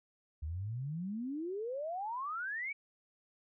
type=exponential sweep; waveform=sine; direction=up; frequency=72.4 to 2322 Hz; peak=-36 dBFS; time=0.42-2.73 s; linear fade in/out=10 ms; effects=none